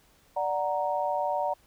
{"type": "chord", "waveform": "sine", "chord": "D augmented", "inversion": "none", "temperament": "equal", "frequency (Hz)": [587.3, 740, 932.3], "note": ["D5", "F#5", "A#5"], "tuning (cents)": [0, 0, 0], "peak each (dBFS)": -30, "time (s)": [0.36, 1.54], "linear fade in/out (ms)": 10, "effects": ["pink hiss -62 dBFS RMS until 1.66 s"]}